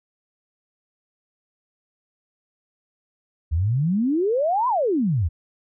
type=exponential two-way sweep; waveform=sine; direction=up then down; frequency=73.42 to 1040 to 73.42 Hz; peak=-18 dBFS; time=3.51-5.29 s; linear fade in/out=20 ms; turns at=4.68 s; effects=none